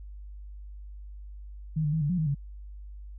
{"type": "tone with pitch steps", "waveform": "sine", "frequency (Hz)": [156.7, 148.6, 159.6, 145.4, 179.7, 157.2, 141], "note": ["D#3", "D3", "D#3", "D3", "F3", "D#3", "C#3"], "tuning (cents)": [13, 21, 44, -17, 50, 18, 30], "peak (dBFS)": -24, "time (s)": [1.76, 2.348], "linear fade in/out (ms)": 10, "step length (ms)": 84, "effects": ["added 50 Hz sine -40 dBFS peak until 3.18 s"]}